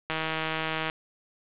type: click train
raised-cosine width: 0.3 ms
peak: -13 dBFS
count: 128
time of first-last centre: 0.1-0.899 s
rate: 159 Hz
effects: resampled to 8000 Hz + 7-bit